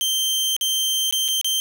sawtooth tone with dropouts, 3136 Hz, G7, in tune, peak -16 dBFS, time 0.01-1.6 s, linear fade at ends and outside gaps 0 ms, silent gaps 0.565-0.611 / 1.11-1.125 / 1.28-1.285 / 1.413-1.445 s, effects none

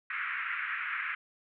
pink band-pass noise, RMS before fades -35 dBFS, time 0.1-1.15 s, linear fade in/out 5 ms, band 1300 to 2400 Hz, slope 48 dB/octave, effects none

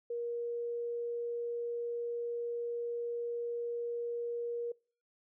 sine tone, 473.4 Hz, A#4, 27 cents sharp, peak -34 dBFS, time 0.1-4.72 s, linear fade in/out 5 ms, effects noise-tail reverb RT60 0.4 s tail -25 dB re dry

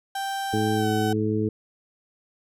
35% pulse tone with pitch glide, 784 to 757.3 Hz, G5 to F#5, 0 to +40 cents, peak -25 dBFS, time 0.15-1.13 s, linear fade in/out 5 ms, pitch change -60 cents, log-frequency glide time 0.75-0.88 s
harmonic tone, 107.6 Hz, A2, 38 cents flat, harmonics 1 / 2 / 3 / 4, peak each -27 / -27 / -27 / -27 dBFS, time 0.53-1.49 s, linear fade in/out 5 ms
effects resampled to 32000 Hz

